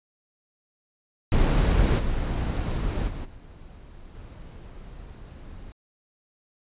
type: noise with level steps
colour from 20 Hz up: brown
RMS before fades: -19 / -26 / -33 / -45 / -42 dBFS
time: 1.32-5.72 s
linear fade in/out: 0 ms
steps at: 1.98 / 3.07 / 3.24 / 4.14 s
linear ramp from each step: 20 ms
effects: resampled to 8000 Hz